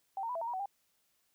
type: tone with pitch steps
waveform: sine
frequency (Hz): 778 / 916 / 991 / 664 / 920 / 958 / 751 / 799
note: G5 / A#5 / B5 / E5 / A#5 / A#5 / F#5 / G5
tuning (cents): -13 / -31 / +6 / +12 / -23 / +47 / +26 / +33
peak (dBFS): -34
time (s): 0.17-0.658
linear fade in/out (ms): 2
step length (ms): 61
effects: white hiss -75 dBFS RMS until 1.34 s